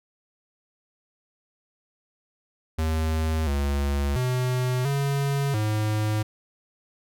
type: tone with pitch steps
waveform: square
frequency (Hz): 79.4 / 70.6 / 126.4 / 139.9 / 107.2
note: D#2 / C#2 / B2 / C#3 / A2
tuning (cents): +36 / +32 / +41 / +16 / -45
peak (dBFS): -23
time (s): 2.78-6.23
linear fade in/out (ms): 10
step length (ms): 690
effects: none